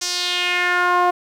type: tone with band-pass filter sweep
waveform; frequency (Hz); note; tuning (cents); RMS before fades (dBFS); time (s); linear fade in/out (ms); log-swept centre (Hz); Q
sawtooth; 356.5; F4; +36; -19; 0.01-1.11; 10; 6000 to 830; 2.7
effects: 8-bit